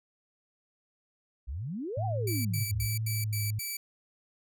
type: exponential two-way sweep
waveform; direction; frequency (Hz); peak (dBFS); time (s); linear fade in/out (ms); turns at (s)
sine; up then down; 56 to 801 to 56; -33; 1.47-2.87; 20; 2.05
type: tone with vibrato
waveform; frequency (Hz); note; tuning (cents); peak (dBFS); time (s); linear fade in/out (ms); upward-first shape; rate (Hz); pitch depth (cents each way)
sine; 108; A2; -32; -29; 1.97-3.59; 5; triangle; 1.2; 47
type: tone bursts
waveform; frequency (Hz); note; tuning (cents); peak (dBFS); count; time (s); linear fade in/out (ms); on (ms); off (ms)
5% pulse; 2310; D7; -29; -24; 6; 2.27-3.77; 5; 180; 84
effects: none